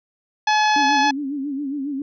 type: harmonic tone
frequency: 852 Hz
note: G#5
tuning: 44 cents sharp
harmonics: 1 / 2 / 3 / 4 / 5 / 6 / 7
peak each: -16 / -22 / -26 / -28 / -30 / -32 / -33 dBFS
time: 0.47-1.11 s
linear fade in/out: 5 ms
type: tone with vibrato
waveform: sine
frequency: 280.5 Hz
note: C#4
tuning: 21 cents sharp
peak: -23 dBFS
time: 0.76-2.02 s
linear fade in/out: 2 ms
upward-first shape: sine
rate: 7.3 Hz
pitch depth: 96 cents each way
effects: none